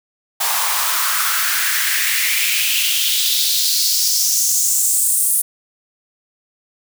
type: noise with high-pass filter sweep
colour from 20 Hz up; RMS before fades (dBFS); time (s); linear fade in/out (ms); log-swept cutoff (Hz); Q
white; -17; 0.4-5.42; 10; 850 to 10000; 3.3
effects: none